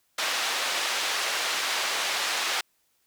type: band-pass noise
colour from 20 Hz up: white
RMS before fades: -28 dBFS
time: 0.18-2.61 s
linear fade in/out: 5 ms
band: 580 to 4300 Hz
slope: 12 dB/octave
effects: white hiss -70 dBFS RMS until 3.06 s